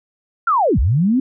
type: linear two-way sweep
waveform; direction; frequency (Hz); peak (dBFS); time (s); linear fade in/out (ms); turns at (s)
sine; down then up; 1422 to 50.5 to 272.2; -12; 0.47-1.2; 5; 0.79
effects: none